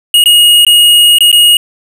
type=tone with dropouts; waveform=square; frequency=2876 Hz; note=F#7; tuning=50 cents flat; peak=-3 dBFS; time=0.14-1.57 s; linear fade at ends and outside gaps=2 ms; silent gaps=0.24-0.258 / 0.65-0.666 / 1.185-1.206 / 1.316-1.327 s; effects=none